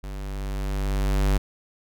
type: tone with level ramp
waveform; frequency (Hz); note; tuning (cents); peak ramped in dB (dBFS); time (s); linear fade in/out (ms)
square; 49; G1; 0; -33 to -18; 0.03-1.38; 10
effects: none